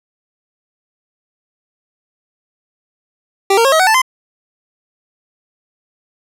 25% pulse tone with pitch steps, 392 / 460.8 / 541.7 / 636.8 / 748.6 / 880 / 1034.5 Hz, G4 / A#4 / C#5 / D#5 / F#5 / A5 / C6, 0 / -20 / -40 / +40 / +20 / 0 / -20 cents, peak -5 dBFS, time 3.5-4.018 s, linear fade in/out 5 ms, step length 74 ms, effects low-pass 12000 Hz 12 dB/octave

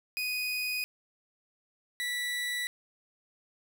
30% pulse tone pair in turn, 2490 / 1957.5 Hz, D#7 / B6, +1 / -16 cents, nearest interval major third, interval 417 cents, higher first, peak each -28 dBFS, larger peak neither, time 0.17-0.84 / 2-2.67 s, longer neither, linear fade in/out 0 ms, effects none

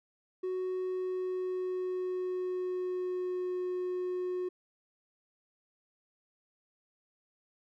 triangle tone with pitch glide, 370 to 363.4 Hz, F#4 to F#4, 0 to -31 cents, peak -29 dBFS, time 0.43-4.49 s, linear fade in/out 10 ms, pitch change -31 cents, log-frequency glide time 0.83-3.6 s, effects tanh soft clip ceiling -25 dBFS

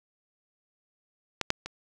clicks, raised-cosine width 0.2 ms, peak -10 / -6 / -19 dBFS, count 3, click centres 1.413 / 1.504 / 1.66 s, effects none

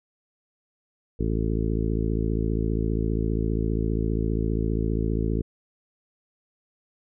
harmonic tone, 55 Hz, A1, in tune, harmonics 1 / 2 / 3 / 4 / 5 / 6 / 7 / 8, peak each -26 / -29 / -31 / -32 / -33 / -34 / -34 / -35 dBFS, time 1.19-5.42 s, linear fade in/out 10 ms, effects none

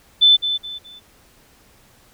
sine tone with echo, 3520 Hz, A7, in tune, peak -8 dBFS, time 0.21-0.37 s, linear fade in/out 20 ms, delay 210 ms, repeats 3, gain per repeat -10 dB, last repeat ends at 1 s, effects pink hiss -53 dBFS RMS until 2.13 s

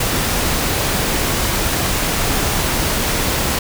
pink noise, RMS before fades -18 dBFS, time 0-3.59 s, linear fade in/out 5 ms, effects none

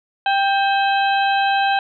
harmonic tone with a mistuned harmonic, 789 Hz, G5, 11 cents sharp, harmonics 1 / 2 / 3 / 4 / 5, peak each -16 / -22 / -26 / -28 / -30 dBFS, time 0.26-1.79 s, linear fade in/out 2 ms, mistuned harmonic 3, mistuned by +140 cents, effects none

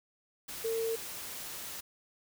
sine tone in noise, 452.7 Hz, A4, 49 cents sharp, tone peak -30 dBFS, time 0.64-0.96 s, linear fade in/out 10 ms, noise white, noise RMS -42 dBFS, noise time 0.48-1.81 s, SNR +9 dB, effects none

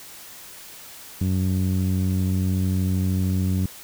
sawtooth tone with low-pass filter, 93.1 Hz, F#2, 11 cents sharp, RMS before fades -22 dBFS, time 1.21-3.66 s, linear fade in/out 0 ms, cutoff 220 Hz, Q 1.6, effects white hiss -42 dBFS RMS until 3.83 s

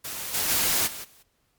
white noise with level steps, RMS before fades -34 / -26 / -23 / -37 / -55 dBFS, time 0.04-1.23 s, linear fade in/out 10 ms, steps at 0.33 / 0.48 / 0.86 / 1.03 s, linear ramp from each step 20 ms, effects pink hiss -70 dBFS RMS until 1.58 s + MP3 96 kbps

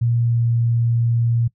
sine tone with pitch glide, 118.1 to 117.22 Hz, A#2 to A#2, +23 to +10 cents, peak -15 dBFS, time 0.01-1.48 s, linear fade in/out 10 ms, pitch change -13 cents, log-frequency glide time 0.18-0.45 s, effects noise-tail reverb RT60 0.1 s tail -21 dB re dry

